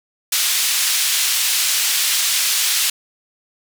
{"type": "band-pass noise", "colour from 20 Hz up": "pink", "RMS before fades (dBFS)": -18, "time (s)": [0.32, 2.9], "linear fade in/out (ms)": 5, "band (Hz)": [3000, 15000], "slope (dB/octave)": 12, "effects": []}